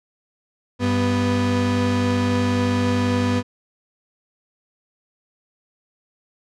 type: tone pair together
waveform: 35% pulse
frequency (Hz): 98 / 246.9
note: G2 / B3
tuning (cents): 0 / 0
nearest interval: octave + major third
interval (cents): 1600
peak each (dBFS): -20 / -18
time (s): 0.79-3.43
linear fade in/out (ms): 50
effects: low-pass 6000 Hz 12 dB/octave